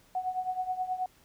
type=tone with tremolo; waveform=sine; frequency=740 Hz; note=F#5; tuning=in tune; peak=-26 dBFS; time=0.15-1.06 s; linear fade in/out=2 ms; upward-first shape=triangle; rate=9.4 Hz; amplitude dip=85%; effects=pink hiss -62 dBFS RMS until 1.24 s